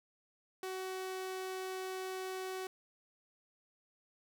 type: tone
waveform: sawtooth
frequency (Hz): 375.4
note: F#4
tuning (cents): +25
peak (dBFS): -35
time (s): 0.63-2.67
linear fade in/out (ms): 2
effects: none